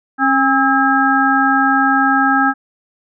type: harmonic tone with a mistuned harmonic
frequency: 270 Hz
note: C#4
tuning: 45 cents flat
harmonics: 1 / 3 / 5 / 6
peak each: -16 / -16 / -16 / -16 dBFS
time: 0.18-2.54 s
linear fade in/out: 50 ms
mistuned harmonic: 5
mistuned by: -66 cents
effects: none